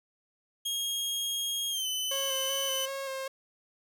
sawtooth tone with pitch glide, 3261 to 3025 Hz, G#7 to F#7, -32 to +38 cents, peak -27 dBFS, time 0.65-2.86 s, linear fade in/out 10 ms, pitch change -130 cents, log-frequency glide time 1.7-1.87 s
sawtooth tone with vibrato, 539 Hz, C#5, 49 cents flat, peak -30 dBFS, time 2.11-3.28 s, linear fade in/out 5 ms, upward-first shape square, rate 2.6 Hz, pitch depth 20 cents each way
effects none

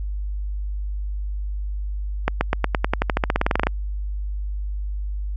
accelerating click train, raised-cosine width 0.5 ms, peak -3 dBFS, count 20, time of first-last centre 2.28-3.669 s, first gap 130 ms, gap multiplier 0.93, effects added 50 Hz sine -24 dBFS peak until 5.36 s

